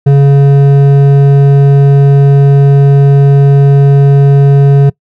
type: tone with hard clipping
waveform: sine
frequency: 140 Hz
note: C#3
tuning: 18 cents sharp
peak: -3 dBFS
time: 0.06-4.9 s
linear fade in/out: 10 ms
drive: 8 dB
effects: noise-tail reverb RT60 0.1 s tail -23 dB re dry